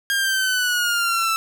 sawtooth exponential sweep, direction down, 1620 to 1318.5 Hz, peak -15 dBFS, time 0.1-1.36 s, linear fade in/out 0 ms, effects none

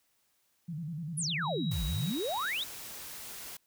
sine tone with vibrato, 159.5 Hz, D#3, 43 cents sharp, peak -35 dBFS, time 0.68-2.12 s, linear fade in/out 10 ms, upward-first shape square, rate 10 Hz, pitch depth 120 cents each way
sine exponential two-way sweep, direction down then up, 11175 to 47.56 to 4047 Hz, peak -31 dBFS, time 1.17-2.64 s, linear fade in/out 10 ms, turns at 1.83 s
sine tone with pitch glide, 3845 to 3810 Hz, B7 to A#7, -47 to +37 cents, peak -40 dBFS, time 1.41-2.53 s, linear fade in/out 50 ms, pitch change -16 cents, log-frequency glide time 1.7-2.2 s
white noise, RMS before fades -44 dBFS, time 1.71-3.57 s, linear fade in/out 5 ms
effects white hiss -73 dBFS RMS until 3.66 s

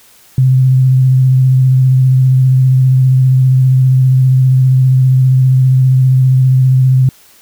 sine tone with vibrato, 130 Hz, C3, 11 cents flat, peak -5 dBFS, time 0.38-7.09 s, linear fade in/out 2 ms, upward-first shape square, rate 15 Hz, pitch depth 16 cents each way, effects white hiss -44 dBFS RMS until 7.41 s

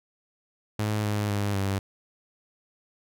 sawtooth tone with pitch steps, 106.3 / 104.3 / 101.8 / 97.9 Hz, G#2 / G#2 / G#2 / G2, +41 / +8 / -34 / -2 cents, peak -21 dBFS, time 0.79-1.79 s, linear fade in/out 5 ms, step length 250 ms, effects none

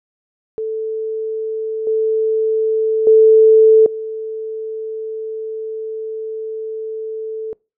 sine tone with level steps, 440 Hz, A4, in tune, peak -19 / -13 / -5 / -22 dBFS, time 0.58-7.53 s, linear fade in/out 0 ms, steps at 1.87 / 3.07 / 3.86 s, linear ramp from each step 2 ms, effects noise-tail reverb RT60 0.3 s tail -25 dB re dry

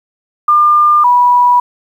sine tone pair in turn, 1200 / 977.7 Hz, D6 / B5, +37 / -18 cents, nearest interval major third, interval 355 cents, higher first, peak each -5 dBFS, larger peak neither, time 0.48-1.04 / 1.04-1.6 s, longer neither, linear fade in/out 5 ms, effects 7-bit

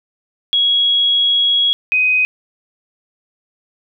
sine tone pair in turn, 3322 / 2508 Hz, G#7 / D#7, 0 / +13 cents, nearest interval perfect fourth, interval 487 cents, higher first, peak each -11 dBFS, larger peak neither, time 0.53-1.73 / 1.92-2.25 s, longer first, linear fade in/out 0 ms, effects none

